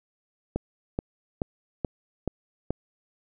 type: click train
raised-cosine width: 2 ms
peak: -13 dBFS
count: 6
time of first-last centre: 0.56-2.706 s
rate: 2.33 Hz
effects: none